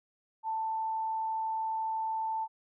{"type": "tone", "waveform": "sine", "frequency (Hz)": 886, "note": "A5", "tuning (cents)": 12, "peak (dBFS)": -30, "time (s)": [0.43, 2.48], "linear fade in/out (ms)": 50, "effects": []}